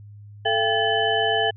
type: tone cluster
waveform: sine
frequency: 440.4 / 680 / 788 / 1722 / 3021 Hz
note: A4 / F5 / G5 / A6 / F#7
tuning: +2 / -46 / +9 / -38 / +35 cents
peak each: -25 dBFS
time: 0.45-1.51 s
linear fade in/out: 10 ms
effects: added 103 Hz sine -40 dBFS peak until 1.56 s